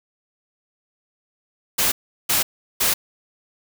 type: noise bursts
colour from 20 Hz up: white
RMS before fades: -19 dBFS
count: 3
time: 1.78-2.94 s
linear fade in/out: 10 ms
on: 140 ms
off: 370 ms
effects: none